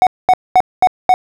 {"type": "tone bursts", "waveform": "triangle", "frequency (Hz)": 740, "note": "F#5", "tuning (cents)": 0, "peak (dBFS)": -3, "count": 5, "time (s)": [0.02, 1.14], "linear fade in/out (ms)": 0, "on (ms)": 48, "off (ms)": 220, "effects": []}